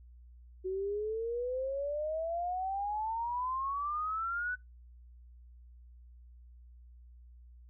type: exponential sweep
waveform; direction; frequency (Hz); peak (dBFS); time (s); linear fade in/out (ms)
sine; up; 369.3 to 1504; -32; 0.64-4.56; 20
effects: noise-tail reverb RT60 0.2 s tail -25 dB re dry + added 60 Hz sine -52 dBFS peak until 7.69 s